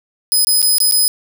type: tone with dropouts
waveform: 5% pulse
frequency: 5030 Hz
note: D#8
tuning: 18 cents sharp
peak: -5 dBFS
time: 0.32-1.08 s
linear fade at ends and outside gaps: 0 ms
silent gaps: 0.447-0.47 / 0.618-0.627 / 0.783-0.803 / 0.912-0.922 s
effects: none